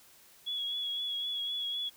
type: tone with vibrato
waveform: sine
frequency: 3360 Hz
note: G#7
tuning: 19 cents sharp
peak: -32 dBFS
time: 0.46-1.9 s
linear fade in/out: 20 ms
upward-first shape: triangle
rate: 3.9 Hz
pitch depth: 33 cents each way
effects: white hiss -59 dBFS RMS until 1.96 s